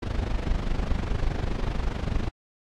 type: noise with amplitude modulation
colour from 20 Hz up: brown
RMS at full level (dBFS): -23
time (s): 0.02-2.29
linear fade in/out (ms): 10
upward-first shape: sine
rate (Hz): 24.9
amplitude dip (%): 75
effects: low-pass 5000 Hz 12 dB/octave + AAC 64 kbps